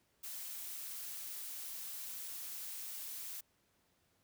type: noise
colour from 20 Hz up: blue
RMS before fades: -45 dBFS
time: 0.23-3.41 s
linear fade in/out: 10 ms
effects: pink hiss -75 dBFS RMS until 4.23 s + high-pass 60 Hz 12 dB/octave